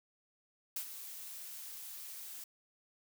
blue noise with ADSR envelope, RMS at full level -37 dBFS, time 0.76-2.44 s, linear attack 4 ms, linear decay 79 ms, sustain -10 dB, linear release 3 ms, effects none

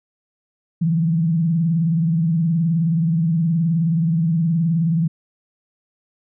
sine tone with vibrato, 164.81 Hz, E3, in tune, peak -15 dBFS, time 0.81-5.08 s, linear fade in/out 10 ms, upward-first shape triangle, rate 19 Hz, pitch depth 130 cents each way, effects none

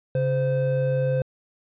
triangle tone pair together, 137 / 516.5 Hz, C#3 / C5, -20 / -22 cents, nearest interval octave + major seventh, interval 2298 cents, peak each -21 dBFS, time 0.15-1.22 s, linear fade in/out 2 ms, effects resampled to 8000 Hz

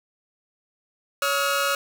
sawtooth tone cluster, 559 / 1281 / 1419 Hz, C#5 / E6 / F6, +14 / -50 / +27 cents, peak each -22 dBFS, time 1.22-1.75 s, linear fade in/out 2 ms, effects none

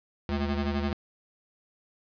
30% pulse ring-modulated tone, 142.9 Hz, D3, 47 cents flat, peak -21 dBFS, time 0.29-0.93 s, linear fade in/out 0 ms, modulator 65.6 Hz, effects resampled to 11025 Hz + 10-bit

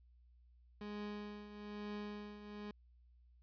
30% pulse tone with tremolo, 207.7 Hz, G#3, in tune, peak -39 dBFS, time 0.81-2.71 s, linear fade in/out 2 ms, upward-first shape triangle, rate 1.1 Hz, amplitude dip 70%, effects added 60 Hz sine -63 dBFS peak until 3.42 s + resampled to 11025 Hz

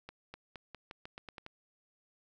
accelerating click train, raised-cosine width 0.3 ms, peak -29 dBFS, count 10, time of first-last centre 0.09-1.464 s, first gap 250 ms, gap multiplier 0.87, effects none

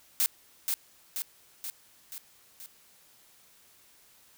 blue noise with echo, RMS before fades -25 dBFS, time 0.2-0.26 s, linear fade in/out 0 ms, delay 480 ms, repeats 5, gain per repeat -4 dB, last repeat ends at 2.66 s, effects white hiss -60 dBFS RMS until 4.37 s

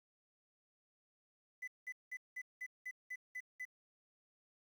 triangle tone bursts, 2004 Hz, B6, 25 cents sharp, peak -39 dBFS, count 9, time 1.62-3.653 s, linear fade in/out 10 ms, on 57 ms, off 190 ms, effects tanh soft clip ceiling -36 dBFS + 11-bit

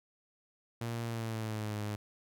sawtooth tone with pitch glide, 116.54 to 105.03 Hz, A#2 to G#2, 0 to +20 cents, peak -31 dBFS, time 0.81-1.96 s, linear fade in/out 5 ms, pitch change -180 cents, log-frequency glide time 1.04-1.77 s, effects none

